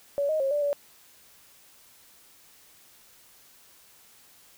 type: tone with pitch steps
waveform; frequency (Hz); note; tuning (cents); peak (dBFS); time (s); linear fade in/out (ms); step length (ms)
sine; 567 / 624 / 542 / 586 / 574; C#5 / D#5 / C#5 / D5 / D5; +39 / +5 / -39 / -4 / -40; -23; 0.18-0.73; 0; 110
effects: white hiss -56 dBFS RMS until 4.57 s